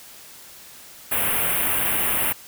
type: band-stop noise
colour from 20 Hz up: white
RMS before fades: -22 dBFS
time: 1.11-2.33 s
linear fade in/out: 10 ms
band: 3100 to 9400 Hz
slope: 48 dB/octave
effects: white hiss -44 dBFS RMS until 2.47 s